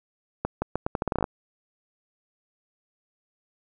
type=accelerating click train; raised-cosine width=1 ms; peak=-11 dBFS; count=13; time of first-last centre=0.45-1.242 s; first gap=170 ms; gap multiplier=0.8; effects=none